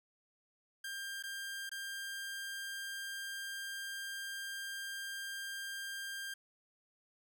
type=tone with dropouts; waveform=sawtooth; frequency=1595 Hz; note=G6; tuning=30 cents sharp; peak=-37 dBFS; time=0.84-6.34 s; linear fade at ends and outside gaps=5 ms; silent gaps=1.226-1.236 / 1.694-1.715 s; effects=none